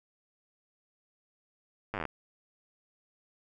slowing click train, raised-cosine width 0.5 ms, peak -19 dBFS, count 11, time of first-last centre 1.94-2.053 s, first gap 9 ms, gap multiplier 1.05, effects none

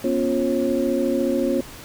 sine tone cluster, 241.6 / 275.7 / 352.2 / 542 Hz, B3 / C#4 / F4 / C#5, -38 / -9 / +15 / -39 cents, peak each -24 dBFS, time 0.04-1.61 s, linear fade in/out 5 ms, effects pink hiss -40 dBFS RMS until 1.84 s

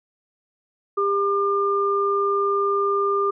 sine tone pair together, 400.5 / 1200 Hz, G4 / D6, +37 / +37 cents, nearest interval octave + perfect fifth, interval 1900 cents, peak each -21 / -21 dBFS, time 0.97-3.31 s, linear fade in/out 10 ms, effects none

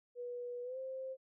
sine tone with pitch glide, 487.3 to 525.3 Hz, B4 to C5, -23 to +7 cents, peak -40 dBFS, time 0.15-1.17 s, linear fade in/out 50 ms, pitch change +130 cents, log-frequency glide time 0.63-0.78 s, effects none

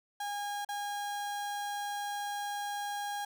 35% pulse tone with dropouts, 817 Hz, G#5, 29 cents flat, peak -33 dBFS, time 0.2-3.25 s, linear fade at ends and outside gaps 5 ms, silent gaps 0.649-0.688 s, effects none

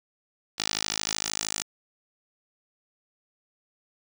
10% pulse tone with band-pass filter sweep, 53 Hz, G#1, 36 cents sharp, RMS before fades -31 dBFS, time 0.58-1.63 s, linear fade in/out 10 ms, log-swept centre 4800 to 7300 Hz, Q 1.7, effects none

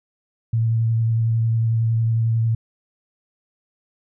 sine tone with vibrato, 113.7 Hz, A#2, 43 cents flat, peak -16 dBFS, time 0.53-2.55 s, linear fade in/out 5 ms, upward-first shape sine, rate 11 Hz, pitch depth 17 cents each way, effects none

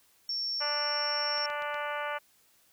sine tone, 5460 Hz, F8, 40 cents flat, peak -30 dBFS, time 0.29-1.46 s, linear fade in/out 2 ms
harmonic tone, 293.7 Hz, D4, in tune, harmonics 2 / 3 / 4 / 5 / 6 / 7 / 8 / 9 / 10, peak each -37 / -38 / -38 / -38 / -43 / -44 / -44 / -50 / -47 dBFS, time 0.6-2.19 s, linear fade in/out 20 ms
click train, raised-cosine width 0.2 ms, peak -29 dBFS, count 4, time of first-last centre 1.38-1.744 s, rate 8.25 Hz
effects white hiss -65 dBFS RMS until 2.72 s

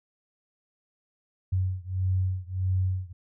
sine beating tone pair, 92.5 / 94.1 Hz, F#2 / F#2, 0 / +30 cents, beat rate 1.6 Hz, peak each -27 / -28 dBFS, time 1.52-3.13 s, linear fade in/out 10 ms, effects none

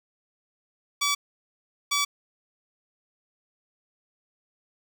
10% pulse tone bursts at uneven times, 1146 Hz, D6, 43 cents flat, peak -14 dBFS, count 2, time 1.01-1.15 / 1.91-2.05 s, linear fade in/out 10 ms, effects none

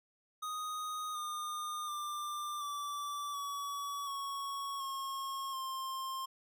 square tone with pitch steps, 1245 / 1216.6 / 1188.8 / 1161.6 / 1135.1 / 1109.2 / 1083.8 / 1059.1 Hz, D#6 / D#6 / D6 / D6 / C#6 / C#6 / C#6 / C6, +1 / -39 / +21 / -19 / +41 / +1 / -39 / +21 cents, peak -38 dBFS, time 0.42-6.26 s, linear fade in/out 10 ms, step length 730 ms, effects none

